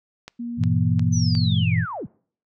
click train, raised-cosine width 0.2 ms, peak -19 dBFS, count 4, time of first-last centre 0.28-1.351 s, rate 2.8 Hz
sine tone with pitch glide, 237 to 213.6 Hz, A#3 to G#3, +29 to +49 cents, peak -27 dBFS, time 0.39-1.63 s, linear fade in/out 10 ms, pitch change -180 cents, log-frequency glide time 1.43-1.5 s
sine chord, E diminished, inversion first, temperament just, 98.89 / 118.67 / 164.81 Hz, G2 / Bb2 / E3, +16 / +31 / 0 cents, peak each -22 dBFS, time 0.57-1.86 s, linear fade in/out 50 ms
sine linear sweep, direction down, 6170 to 52.6 Hz, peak -28 dBFS, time 1.12-2.07 s, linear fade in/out 20 ms
effects noise-tail reverb RT60 0.5 s tail -24 dB re dry

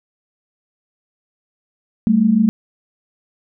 sine tone pair together, 196.6 / 223.1 Hz, G3 / A3, +5 / +24 cents, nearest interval major second, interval 219 cents, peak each -16 / -12 dBFS, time 2.07-2.49 s, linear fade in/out 0 ms, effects none

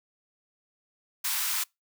white high-pass noise, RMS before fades -29 dBFS, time 1.24-1.64 s, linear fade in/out 10 ms, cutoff 870 Hz, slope 48 dB/octave, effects noise-tail reverb RT60 0.2 s tail -26 dB re dry

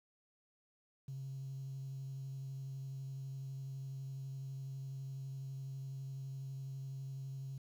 triangle tone with vibrato, 134.8 Hz, C#3, 48 cents flat, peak -38 dBFS, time 1.08-7.58 s, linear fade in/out 5 ms, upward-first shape sine, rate 12 Hz, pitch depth 16 cents each way, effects tanh soft clip ceiling -39 dBFS + 11-bit

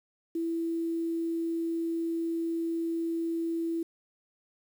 sine tone with quantisation, 332 Hz, E4, 12 cents sharp, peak -28 dBFS, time 0.35-3.83 s, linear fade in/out 5 ms, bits 9, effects none

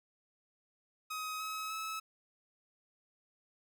sawtooth tone with pitch steps, 1264 / 1280.2 / 1296.5 Hz, D#6 / D#6 / E6, +27 / +49 / -29 cents, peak -34 dBFS, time 1.1-2 s, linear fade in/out 10 ms, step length 300 ms, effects none

